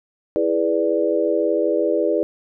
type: chord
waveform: sine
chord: E dominant seventh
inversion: none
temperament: equal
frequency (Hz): 329.6 / 415.3 / 493.9 / 587.3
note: E4 / G#4 / B4 / D5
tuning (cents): 0 / 0 / 0 / 0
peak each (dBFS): -22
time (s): 0.36-2.23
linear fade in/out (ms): 0
effects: none